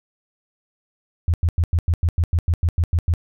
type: tone bursts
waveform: sine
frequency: 84.3 Hz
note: E2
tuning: 39 cents sharp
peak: -14 dBFS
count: 13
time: 1.28-3.138 s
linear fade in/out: 0 ms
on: 58 ms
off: 92 ms
effects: none